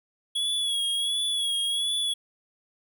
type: tone with vibrato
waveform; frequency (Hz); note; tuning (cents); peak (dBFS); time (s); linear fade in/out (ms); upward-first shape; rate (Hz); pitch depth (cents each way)
square; 3354; G#7; +16; -25; 0.35-2.14; 10; sine; 1.4; 47
effects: none